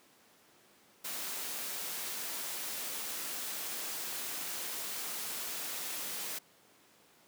white noise, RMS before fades -39 dBFS, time 1.04-6.39 s, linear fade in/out 10 ms, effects pink hiss -63 dBFS RMS until 7.27 s + high-pass 200 Hz 12 dB/octave

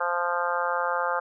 harmonic tone, 174.61 Hz, F3, in tune, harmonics 3 / 4 / 5 / 6 / 7 / 8 / 9, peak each -30 / -34 / -30 / -33 / -30 / -32 / -34 dBFS, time 0-1.2 s, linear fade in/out 10 ms, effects none

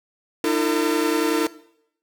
45% pulse tone cluster, 305.2 / 335.9 / 452.5 Hz, D#4 / E4 / A4, -33 / +33 / +48 cents, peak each -23 dBFS, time 0.44-1.47 s, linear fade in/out 2 ms, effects noise-tail reverb RT60 0.7 s tail -18 dB re dry

